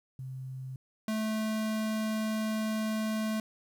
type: tone pair in turn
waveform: sine / square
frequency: 130.81 / 217.7 Hz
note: C3 / A3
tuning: 0 / -18 cents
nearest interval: major sixth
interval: 882 cents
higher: second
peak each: -37 / -30 dBFS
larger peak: second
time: 0.19-0.76 / 1.08-3.4 s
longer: second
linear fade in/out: 2 ms
effects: 11-bit